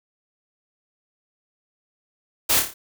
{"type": "noise with echo", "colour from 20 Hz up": "white", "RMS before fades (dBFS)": -19, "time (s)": [2.49, 2.6], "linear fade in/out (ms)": 10, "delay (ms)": 28, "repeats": 5, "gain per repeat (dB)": -5, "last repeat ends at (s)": 2.74, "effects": []}